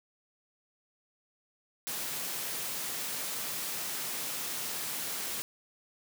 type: high-pass noise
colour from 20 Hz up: white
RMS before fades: -36 dBFS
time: 1.87-5.42 s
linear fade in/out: 0 ms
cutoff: 110 Hz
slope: 24 dB/octave
effects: none